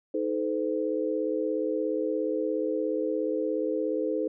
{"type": "tone cluster", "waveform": "sine", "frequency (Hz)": [313.7, 434, 511], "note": ["D#4", "A4", "C5"], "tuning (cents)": [14, -24, -41], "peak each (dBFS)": -30, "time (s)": [0.14, 4.28], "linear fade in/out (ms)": 5, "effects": []}